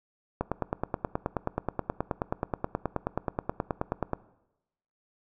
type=click train; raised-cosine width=1 ms; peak=-13 dBFS; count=36; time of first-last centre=0.41-4.133 s; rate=9.4 Hz; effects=noise-tail reverb RT60 0.9 s tail -19 dB re dry